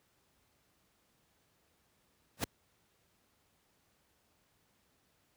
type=noise with exponential growth; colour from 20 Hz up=pink; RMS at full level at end=-28 dBFS; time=2.37-2.44 s; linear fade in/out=2 ms; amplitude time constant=15 ms; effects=pink hiss -73 dBFS RMS until 5.36 s + high-pass 60 Hz 12 dB/octave